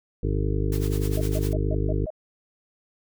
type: harmonic tone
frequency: 50.8 Hz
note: G#1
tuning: 38 cents flat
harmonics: 1 / 2 / 3 / 5 / 6 / 7 / 8 / 9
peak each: -25 / -27 / -31 / -37 / -33 / -36 / -33 / -35 dBFS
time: 0.23-2.06 s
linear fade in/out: 5 ms
type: noise with tremolo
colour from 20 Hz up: white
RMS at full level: -37 dBFS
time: 0.72-1.53 s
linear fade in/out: 2 ms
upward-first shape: sine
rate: 9.9 Hz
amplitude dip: 80%
type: tone bursts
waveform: sine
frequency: 622.3 Hz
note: D#5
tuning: in tune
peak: -29 dBFS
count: 6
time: 1.17-2.104 s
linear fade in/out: 5 ms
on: 39 ms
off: 140 ms
effects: none